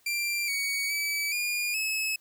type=tone with pitch steps; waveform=sawtooth; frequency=2367 / 2245 / 2296 / 2425 / 2586 Hz; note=D7 / C#7 / D7 / D#7 / E7; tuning=+13 / +21 / -40 / -45 / -34 cents; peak=-24 dBFS; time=0.06-2.16 s; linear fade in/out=5 ms; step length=420 ms; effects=white hiss -64 dBFS RMS until 2.2 s